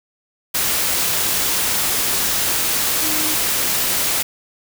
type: tone in noise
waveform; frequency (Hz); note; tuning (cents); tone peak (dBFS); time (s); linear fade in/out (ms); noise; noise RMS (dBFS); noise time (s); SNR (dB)
sine; 310; D#4; -6; -28; 3.02-3.35; 10; white; -19; 0.54-4.23; -12
effects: none